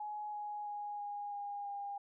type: tone with pitch steps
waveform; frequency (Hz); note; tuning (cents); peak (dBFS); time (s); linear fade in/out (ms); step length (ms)
sine; 840 / 833.2 / 826.5 / 819.9 / 813.3 / 806.7; G#5 / G#5 / G#5 / G#5 / G#5 / G5; +19 / +5 / -9 / -22 / -36 / +49; -39; 0-1.98; 5; 330
effects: none